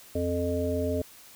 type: harmonic tone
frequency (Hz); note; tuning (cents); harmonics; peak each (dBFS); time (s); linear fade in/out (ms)
87.31; F2; 0; 1 / 3 / 5 / 7; -31 / -31 / -31 / -31; 0.15-1.02; 5
effects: white hiss -51 dBFS RMS until 1.35 s